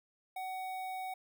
square tone with notch filter, 750 Hz, F#5, 23 cents sharp, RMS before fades -40 dBFS, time 0.36-1.14 s, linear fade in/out 5 ms, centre 6000 Hz, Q 0.67, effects none

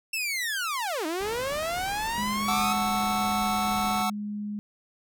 sawtooth linear two-way sweep, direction down then up, 2704 to 302.2 to 1279 Hz, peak -24 dBFS, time 0.13-2.73 s, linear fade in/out 5 ms, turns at 1.06 s
pink low-pass noise, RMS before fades -41 dBFS, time 1.2-4.03 s, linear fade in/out 10 ms, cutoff 3200 Hz, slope 12 dB/octave
sine tone, 207.7 Hz, G#3, in tune, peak -30 dBFS, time 2.18-4.59 s, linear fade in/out 0 ms
square chord, F# minor seventh, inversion none, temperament equal, 740 / 880 / 1108.7 / 1318.5 Hz, F#5 / A5 / C#6 / E6, 0 / 0 / 0 / 0 cents, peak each -29 / -34 / -35 / -31 dBFS, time 2.48-4.1 s, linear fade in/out 5 ms
effects none

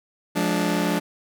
sawtooth chord, D diminished, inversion first, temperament just, 176.2 / 211.4 / 293.7 Hz, F3 / Ab3 / D4, +16 / +31 / 0 cents, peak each -21 / -22 / -21 dBFS, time 0.35-1 s, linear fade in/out 20 ms, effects none

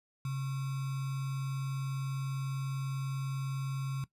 sine tone with sample-and-hold, 135.1 Hz, C#3, 44 cents flat, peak -32 dBFS, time 0.25-4.04 s, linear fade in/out 2 ms, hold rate 1225 Hz, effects noise-tail reverb RT60 0.1 s tail -17 dB re dry + resampled to 32000 Hz

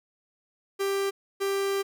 45% pulse tone pair in turn, 393.7 / 393.7 Hz, G4 / G4, +8 / +8 cents, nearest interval unison, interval 0 cents, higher neither, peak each -25 dBFS, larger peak neither, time 0.79-1.11 / 1.4-1.83 s, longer second, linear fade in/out 20 ms, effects none

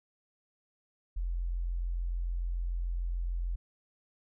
sine tone, 43.41 Hz, F1, 10 cents flat, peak -30 dBFS, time 1.16-3.56 s, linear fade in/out 10 ms, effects none

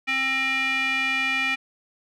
square tone with band-pass filter, 265.9 Hz, C4, 28 cents sharp, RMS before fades -24 dBFS, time 0.07-1.56 s, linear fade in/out 20 ms, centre 2300 Hz, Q 5.3, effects none

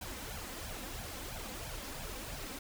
pink noise with flanger, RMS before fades -43 dBFS, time 0.01-2.59 s, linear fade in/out 5 ms, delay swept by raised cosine 1.2 to 3.9 ms, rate 3 Hz, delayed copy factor +0.75, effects none

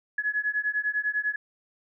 sine beating tone pair, 1689 / 1699 Hz, G#6 / G#6, +29 / +39 cents, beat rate 10 Hz, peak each -28 dBFS, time 0.18-1.36 s, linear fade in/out 5 ms, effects none

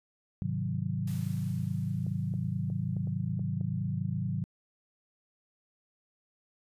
sine chord, Ab dominant seventh, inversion none, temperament equal, 103.83 / 130.81 / 155.56 / 185 Hz, Ab2 / C3 / Eb3 / Gb3, 0 / 0 / 0 / 0 cents, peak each -35 dBFS, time 0.42-4.44 s, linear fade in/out 0 ms
white noise with exponential decay, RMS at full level -49 dBFS, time 1.07-3.33 s, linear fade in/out 5 ms, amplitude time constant 490 ms
clicks, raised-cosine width 2 ms, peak -34 dBFS, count 7, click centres 2.066 / 2.339 / 2.701 / 2.967 / 3.073 / 3.394 / 3.611 s
effects resampled to 32000 Hz

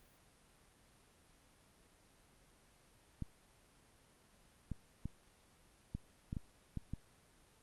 clicks, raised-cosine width 5 ms, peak -28 dBFS, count 8, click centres 3.223 / 4.717 / 5.056 / 5.95 / 6.329 / 6.368 / 6.773 / 6.936 s, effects pink hiss -67 dBFS RMS until 7.62 s + Opus 32 kbps

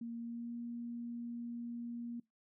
sine tone with pitch glide, 233 to 236.7 Hz, A#3 to A#3, -1 to +27 cents, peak -40 dBFS, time 0.01-2.2 s, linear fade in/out 5 ms, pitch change +28 cents, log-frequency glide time 0.17-0.55 s, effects noise-tail reverb RT60 0.2 s tail -23 dB re dry

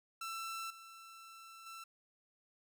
sawtooth tone with level steps, 1337 Hz, E6, 24 cents sharp, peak -37 / -49 / -44 dBFS, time 0.21-1.84 s, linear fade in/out 5 ms, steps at 0.7 / 1.66 s, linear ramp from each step 5 ms, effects none

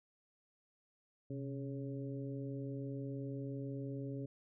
harmonic tone with a mistuned harmonic, 138.59 Hz, C#3, in tune, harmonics 1 / 2 / 3 / 4, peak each -42 / -44 / -48 / -52 dBFS, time 1.3-4.26 s, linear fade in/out 5 ms, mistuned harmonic 1, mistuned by -95 cents, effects none

